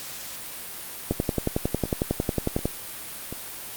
two click trains, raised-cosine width 2 ms, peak -20 / -9 dBFS, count 4 / 18, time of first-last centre 1.12-3.326 / 1.11-2.655 s, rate 1.36 / 11 Hz, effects white hiss -37 dBFS RMS until 3.76 s + Opus 48 kbps

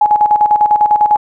sine tone with tremolo, 840 Hz, G#5, 19 cents sharp, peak -5 dBFS, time 0.01-1.17 s, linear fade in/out 5 ms, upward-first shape square, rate 10 Hz, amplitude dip 65%, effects none

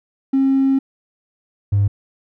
triangle tone pair in turn, 269.3 / 100.87 Hz, C#4 / G2, -50 / +50 cents, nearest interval octave + perfect fourth, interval 1700 cents, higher first, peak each -9 dBFS, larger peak neither, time 0.33-0.79 / 1.72-1.88 s, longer first, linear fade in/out 10 ms, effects tanh soft clip ceiling -9 dBFS

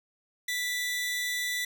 sawtooth tone pair together, 1975.5 / 3520 Hz, B6 / A7, 0 / 0 cents, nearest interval minor seventh, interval 1000 cents, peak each -26 / -35 dBFS, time 0.48-1.65 s, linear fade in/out 5 ms, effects none

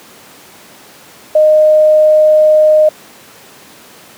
sine tone, 616 Hz, D#5, 17 cents flat, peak -4 dBFS, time 1.35-2.89 s, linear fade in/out 5 ms, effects pink hiss -38 dBFS RMS until 4.17 s + high-pass 200 Hz 12 dB/octave

